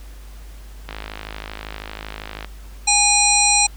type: click train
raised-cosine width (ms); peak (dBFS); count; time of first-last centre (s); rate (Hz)
0.3; -14; 83; 0.89-2.446; 52.7
type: harmonic tone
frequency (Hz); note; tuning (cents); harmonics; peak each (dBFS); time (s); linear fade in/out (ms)
820; G#5; -22; 1 / 3 / 5 / 7 / 9 / 10; -20 / -20 / -20 / -20 / -20 / -20; 2.87-3.67; 10
effects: added 50 Hz sine -35 dBFS peak until 3.76 s + pink hiss -48 dBFS RMS until 3.76 s